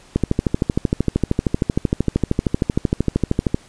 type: click train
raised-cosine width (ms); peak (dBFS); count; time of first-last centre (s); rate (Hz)
3; -3; 45; 0.16-3.545; 13
effects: pink hiss -48 dBFS RMS until 3.68 s + resampled to 22050 Hz